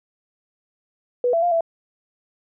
sine tone with pitch steps, 490.7 / 669 / 700 / 665 Hz, B4 / E5 / F5 / E5, -11 / +25 / +4 / +15 cents, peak -16 dBFS, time 1.24-1.608 s, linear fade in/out 2 ms, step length 92 ms, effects none

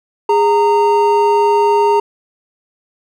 triangle tone pair together, 411 / 922.1 Hz, G#4 / A#5, -18 / -19 cents, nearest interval octave + major second, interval 1399 cents, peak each -10 dBFS, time 0.29-2 s, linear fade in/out 5 ms, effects none

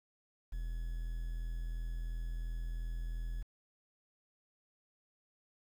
triangle tone with quantisation, 41.43 Hz, E1, 9 cents sharp, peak -34 dBFS, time 0.52-3.43 s, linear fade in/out 10 ms, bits 10, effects none

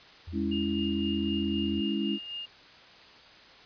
sine tone with vibrato, 83.4 Hz, E2, 21 cents sharp, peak -37 dBFS, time 0.27-1.81 s, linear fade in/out 10 ms, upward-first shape sine, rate 2.9 Hz, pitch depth 9 cents each way
sine chord, C# minor, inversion second, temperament equal with one note detuned, 207.7 / 278.9 / 329.6 Hz, G#3 / C#4 / E4, 0 / +11 / 0 cents, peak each -30 / -33 / -32 dBFS, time 0.32-2.19 s, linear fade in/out 50 ms
sine tone with tremolo, 2830 Hz, F7, 22 cents sharp, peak -34 dBFS, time 0.51-2.46 s, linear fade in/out 10 ms, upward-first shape sine, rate 3.9 Hz, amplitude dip 50%
effects white hiss -52 dBFS RMS until 3.65 s + resampled to 11025 Hz

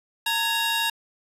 45% pulse tone cluster, 911 / 1669 / 2785 / 3770 Hz, A#5 / G#6 / F7 / A#7, -40 / +8 / -5 / +19 cents, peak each -28 dBFS, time 0.26-0.9 s, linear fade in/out 5 ms, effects resampled to 32000 Hz

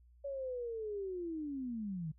sine linear sweep, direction down, 566 to 148.6 Hz, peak -37 dBFS, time 0.24-2.12 s, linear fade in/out 10 ms, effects noise-tail reverb RT60 0.1 s tail -23 dB re dry + added 60 Hz sine -60 dBFS peak until 2.18 s

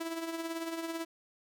sawtooth tone with tremolo, 329.6 Hz, E4, in tune, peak -29 dBFS, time 0-1.05 s, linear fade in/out 10 ms, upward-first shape triangle, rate 18 Hz, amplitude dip 60%, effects none

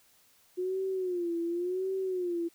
sine tone with vibrato, 359 Hz, F4, 48 cents sharp, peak -29 dBFS, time 0.57-2.49 s, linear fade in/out 20 ms, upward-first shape sine, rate 0.91 Hz, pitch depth 110 cents each way, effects white hiss -64 dBFS RMS until 2.54 s

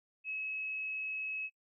sine tone, 2572 Hz, E7, 43 cents flat, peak -36 dBFS, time 0.24-1.5 s, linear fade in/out 50 ms, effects noise-tail reverb RT60 0.1 s tail -24 dB re dry

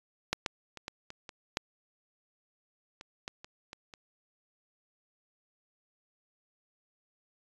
clicks, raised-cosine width 0.2 ms, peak -10 / -13 / -26 / -20 / -26 / -26 / -12 / -28 / -20 / -28 / -26 / -30 dBFS, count 12, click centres 0.33 / 0.462 / 0.773 / 0.881 / 1.104 / 1.292 / 1.571 / 3.011 / 3.279 / 3.445 / 3.731 / 3.938 s, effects resampled to 24000 Hz

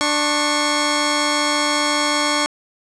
10% pulse tone pair together, 295.2 / 1095.4 Hz, D4 / C#6, +9 / -21 cents, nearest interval octave + major seventh, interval 2270 cents, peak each -11 dBFS, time 0.01-2.46 s, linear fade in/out 0 ms, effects resampled to 24000 Hz + 7-bit

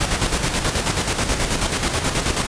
pink noise with tremolo, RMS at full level -19 dBFS, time 0-2.47 s, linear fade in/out 10 ms, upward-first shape square, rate 9.3 Hz, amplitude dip 50%, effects resampled to 22050 Hz

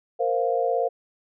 sine chord, Bb suspended second, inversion none, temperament equal, 466.2 / 523.3 / 698.5 Hz, Bb4 / C5 / F5, 0 / 0 / 0 cents, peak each -25 dBFS, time 0.19-0.89 s, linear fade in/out 20 ms, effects none

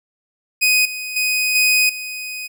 sawtooth tone with level steps, 2500 Hz, D#7, 8 cents sharp, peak -9 / -22 / -13 / -9 / -23 dBFS, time 0.61-2.48 s, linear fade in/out 20 ms, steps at 0.85 / 1.16 / 1.55 / 1.89 s, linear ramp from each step 5 ms, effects none

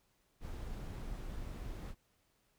brown noise, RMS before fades -43 dBFS, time 0.4-1.95 s, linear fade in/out 50 ms, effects pink hiss -75 dBFS RMS until 2.58 s

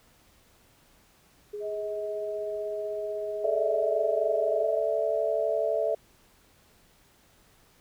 sine tone with tremolo, 415.3 Hz, G#4, in tune, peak -32 dBFS, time 1.53-4.64 s, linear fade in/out 10 ms, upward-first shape sine, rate 16 Hz, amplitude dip 25%
sine tone, 636 Hz, D#5, 38 cents sharp, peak -32 dBFS, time 1.6-4.82 s, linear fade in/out 50 ms
sine chord, A suspended fourth, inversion none, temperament equal, 440 / 587.3 / 659.3 Hz, A4 / D5 / E5, 0 / 0 / 0 cents, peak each -30 / -29 / -27 dBFS, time 3.44-5.95 s, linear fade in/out 5 ms
effects pink hiss -61 dBFS RMS until 7.8 s

